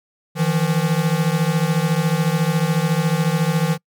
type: beating tone pair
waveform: square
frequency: 155.56 / 169.56 Hz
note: D#3 / E3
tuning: 0 / +49 cents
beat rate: 14 Hz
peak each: -20 dBFS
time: 0.35-3.78 s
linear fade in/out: 50 ms
effects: noise-tail reverb RT60 0.1 s tail -26 dB re dry